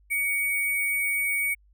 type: tone with sample-and-hold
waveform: sine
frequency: 2246 Hz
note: C#7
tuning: 22 cents sharp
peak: -23 dBFS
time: 0.1-1.55 s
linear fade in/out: 20 ms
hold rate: 11025 Hz
effects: added 50 Hz sine -56 dBFS peak until 1.73 s

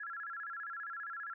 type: tone with vibrato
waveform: sine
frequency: 1512 Hz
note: F#6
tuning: 37 cents sharp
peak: -40 dBFS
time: 0-1.34 s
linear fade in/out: 5 ms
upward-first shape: square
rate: 15 Hz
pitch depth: 180 cents each way
effects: none

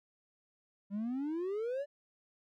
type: exponential sweep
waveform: triangle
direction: up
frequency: 194.4 to 591 Hz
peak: -31 dBFS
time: 0.9-1.86 s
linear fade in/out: 50 ms
effects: tanh soft clip ceiling -27 dBFS

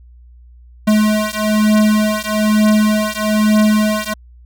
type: beating tone pair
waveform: square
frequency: 213 / 214.1 Hz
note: G#3 / A3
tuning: +44 / -47 cents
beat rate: 1.1 Hz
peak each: -15 dBFS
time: 0.87-4.14 s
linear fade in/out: 10 ms
effects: added 60 Hz sine -39 dBFS peak until 4.45 s

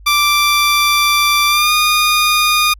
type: tone with pitch glide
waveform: 15% pulse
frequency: 1174.7 to 1222.5 Hz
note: D6 to D#6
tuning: 0 to -31 cents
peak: -4 dBFS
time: 0.06-2.74 s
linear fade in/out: 10 ms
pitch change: +69 cents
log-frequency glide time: 1.48-1.72 s
effects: added 50 Hz sine -36 dBFS peak until 2.79 s

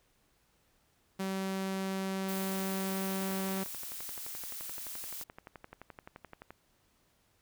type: tone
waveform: sawtooth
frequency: 191.7 Hz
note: G3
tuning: 38 cents flat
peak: -29 dBFS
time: 1.19-3.64 s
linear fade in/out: 10 ms
type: noise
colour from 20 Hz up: blue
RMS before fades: -42 dBFS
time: 2.28-5.24 s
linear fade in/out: 10 ms
type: click train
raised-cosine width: 0.5 ms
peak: -31 dBFS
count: 39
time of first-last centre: 3.23-6.506 s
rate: 11.6 Hz
effects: pink hiss -71 dBFS RMS until 7.41 s

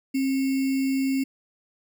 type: tone with sample-and-hold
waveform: sine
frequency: 267.8 Hz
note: C4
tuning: 40 cents sharp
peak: -21 dBFS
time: 0.14-1.24 s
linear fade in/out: 10 ms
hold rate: 2450 Hz
effects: none

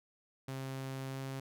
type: tone with pitch glide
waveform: sawtooth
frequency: 133.5 to 134.35 Hz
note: C3 to C3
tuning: +35 to +46 cents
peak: -35 dBFS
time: 0.48-1.4 s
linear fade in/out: 5 ms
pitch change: +11 cents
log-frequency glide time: 1.07-1.19 s
effects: none

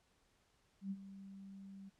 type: tone with ADSR envelope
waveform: sine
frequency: 195.1 Hz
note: G3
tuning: 8 cents flat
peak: -37 dBFS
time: 0.81-1.9 s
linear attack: 99 ms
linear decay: 48 ms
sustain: -13 dB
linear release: 18 ms
effects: pink hiss -75 dBFS RMS until 1.99 s + low-pass 9000 Hz 12 dB/octave

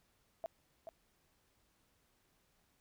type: tone with echo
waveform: sine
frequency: 659 Hz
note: E5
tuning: 1 cent flat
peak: -37 dBFS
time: 0.44-0.46 s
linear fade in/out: 0 ms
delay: 430 ms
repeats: 1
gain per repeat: -7 dB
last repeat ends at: 0.89 s
effects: pink hiss -75 dBFS RMS until 2.8 s

